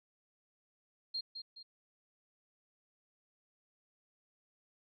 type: tone with echo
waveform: sine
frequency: 4212 Hz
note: C8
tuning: 11 cents sharp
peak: -35 dBFS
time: 1.14-1.21 s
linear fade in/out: 10 ms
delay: 210 ms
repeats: 2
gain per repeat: -7 dB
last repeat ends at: 1.63 s
effects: none